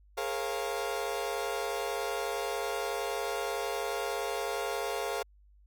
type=chord; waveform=30% pulse; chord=Bb minor seventh; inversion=third; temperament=equal with one note detuned; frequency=415.3 / 466.2 / 543 / 698.5 Hz; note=Ab4 / Bb4 / Db5 / F5; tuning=0 / 0 / -36 / 0 cents; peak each=-34 / -35 / -35 / -35 dBFS; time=0.17-5.23 s; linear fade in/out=10 ms; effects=added 50 Hz sine -57 dBFS peak until 5.66 s